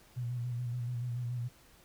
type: tone with vibrato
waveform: sine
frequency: 121.6 Hz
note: B2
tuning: 26 cents flat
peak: -33 dBFS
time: 0.16-1.49 s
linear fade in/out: 20 ms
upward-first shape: square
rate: 7 Hz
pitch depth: 35 cents each way
effects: pink hiss -61 dBFS RMS until 1.84 s